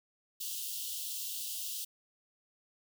white high-pass noise, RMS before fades -39 dBFS, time 0.4-1.85 s, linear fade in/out 10 ms, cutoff 2800 Hz, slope 96 dB/octave, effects none

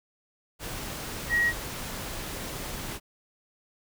sine tone in noise, 1899 Hz, A#6, 32 cents sharp, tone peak -21 dBFS, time 1.29-1.53 s, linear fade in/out 50 ms, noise pink, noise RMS -36 dBFS, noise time 0.59-3 s, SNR +12 dB, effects none

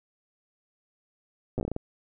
slowing click train, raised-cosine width 2 ms, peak -17 dBFS, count 9, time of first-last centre 1.58-1.764 s, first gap 8 ms, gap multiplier 1.29, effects none

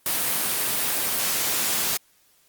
white high-pass noise, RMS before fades -24 dBFS, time 0.06-1.97 s, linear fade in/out 2 ms, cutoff 110 Hz, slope 12 dB/octave, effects white hiss -61 dBFS RMS until 2.48 s + Opus 32 kbps

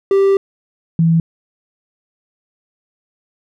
triangle / sine tone pair in turn, 392 / 164.82 Hz, G4 / E3, 0 / 0 cents, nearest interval octave + minor third, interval 1500 cents, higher first, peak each -7 / -9 dBFS, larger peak first, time 0.11-0.37 / 0.99-1.2 s, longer first, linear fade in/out 2 ms, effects none

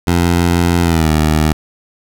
15% pulse tone with pitch glide, 86.4 to 77.42 Hz, F2 to D#2, -18 to -8 cents, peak -4 dBFS, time 0.07-1.53 s, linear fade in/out 5 ms, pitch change -190 cents, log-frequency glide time 0.82-1.11 s, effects none

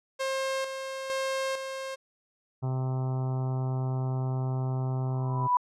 sawtooth tone with tremolo, 533 Hz, C5, 32 cents sharp, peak -24 dBFS, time 0.19-1.96 s, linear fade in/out 20 ms, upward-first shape square, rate 1.1 Hz, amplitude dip 50%
harmonic tone, 129.9 Hz, C3, 12 cents flat, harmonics 1 / 2 / 3 / 4 / 5 / 6 / 7 / 8 / 9 / 10, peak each -27 / -41 / -41 / -50 / -44 / -44 / -47 / -50 / -53 / -54 dBFS, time 2.62-5.48 s, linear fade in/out 20 ms
sine tone with exponential growth, 987.8 Hz, B5, in tune, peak -18 dBFS, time 5.06-5.57 s, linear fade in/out 2 ms, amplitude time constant 110 ms
effects low-pass 9000 Hz 12 dB/octave

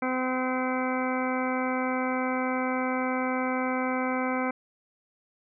harmonic tone, 256.5 Hz, C4, 34 cents flat, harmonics 1 / 2 / 3 / 4 / 5 / 6 / 8 / 9, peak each -29 / -32 / -34 / -35 / -36 / -37 / -38 / -39 dBFS, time 0.02-4.51 s, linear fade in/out 5 ms, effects none

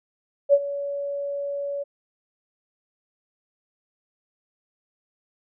sine tone with ADSR envelope, 566 Hz, C#5, 36 cents sharp, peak -10 dBFS, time 0.49-1.84 s, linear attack 42 ms, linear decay 52 ms, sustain -16 dB, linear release 18 ms, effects none

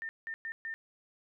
sine tone bursts at uneven times, 1807 Hz, A6, 46 cents sharp, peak -36 dBFS, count 4, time 0.02-0.09 / 0.27-0.34 / 0.45-0.52 / 0.65-0.74 s, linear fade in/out 0 ms, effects none

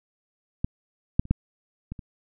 clicks, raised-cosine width 5 ms, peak -12 / -6 / -29 / -8 / -21 / -26 dBFS, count 6, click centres 0.645 / 1.195 / 1.254 / 1.31 / 1.92 / 1.992 s, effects none

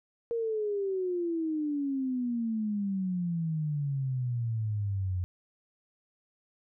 sine exponential sweep, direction down, 470.8 to 89.1 Hz, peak -28 dBFS, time 0.31-5.24 s, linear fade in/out 0 ms, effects none

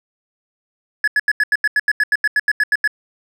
triangle tone bursts, 1700 Hz, G#6, 40 cents sharp, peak -10 dBFS, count 16, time 1.04-2.876 s, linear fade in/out 2 ms, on 36 ms, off 84 ms, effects none

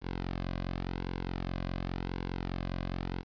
sawtooth tone with flanger, 44.87 Hz, F1, 48 cents sharp, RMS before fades -36 dBFS, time 0.01-3.24 s, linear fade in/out 50 ms, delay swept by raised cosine 1.6 to 2.24 ms, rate 0.91 Hz, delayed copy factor -0.65, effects resampled to 11025 Hz + 10-bit

